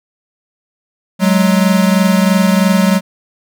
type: tone pair together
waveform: square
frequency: 186.57 / 209.6 Hz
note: F#3 / G#3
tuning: +15 / +16 cents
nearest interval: major second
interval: 201 cents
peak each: -11 / -14 dBFS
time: 1.19-3.01 s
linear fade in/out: 50 ms
effects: none

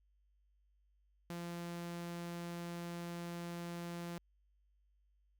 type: tone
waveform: sawtooth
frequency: 172 Hz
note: F3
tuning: 26 cents flat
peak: -38 dBFS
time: 1.3-4.18 s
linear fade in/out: 0 ms
effects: added 50 Hz sine -70 dBFS peak until 5.39 s

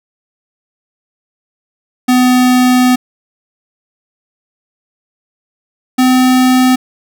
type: tone pair in turn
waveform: square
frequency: 251.4 / 255.5 Hz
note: B3 / C4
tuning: +31 / -41 cents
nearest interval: unison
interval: 28 cents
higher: second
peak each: -7 dBFS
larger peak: neither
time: 2.08-2.96 / 5.98-6.76 s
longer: first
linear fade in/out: 10 ms
effects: none

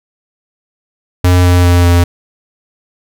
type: tone with pitch steps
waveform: square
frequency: 89.9 / 88.92 / 87.95 / 86.99 Hz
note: F#2 / F2 / F2 / F2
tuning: -49 / +32 / +13 / -6 cents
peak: -6 dBFS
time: 1.24-2.04 s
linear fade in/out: 5 ms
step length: 200 ms
effects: none

